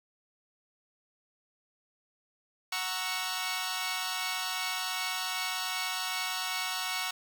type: chord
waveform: 10% pulse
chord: F# dominant seventh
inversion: none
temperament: equal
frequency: 740 / 932.3 / 1108.7 / 1318.5 Hz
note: F#5 / A#5 / C#6 / E6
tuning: 0 / 0 / 0 / 0 cents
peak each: -28 / -30 / -28 / -30 dBFS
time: 2.72-7.11 s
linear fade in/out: 5 ms
effects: none